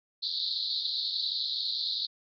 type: band-pass noise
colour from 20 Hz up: white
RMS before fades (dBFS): -32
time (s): 0.22-2.07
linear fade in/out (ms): 20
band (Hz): 3700 to 4500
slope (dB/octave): 96
effects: none